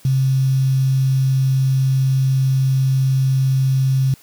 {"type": "tone with quantisation", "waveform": "sine", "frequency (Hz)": 133, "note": "C3", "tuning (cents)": 29, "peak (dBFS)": -13, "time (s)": [0.05, 4.14], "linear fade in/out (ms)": 2, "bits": 6, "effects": ["white hiss -49 dBFS RMS until 4.22 s"]}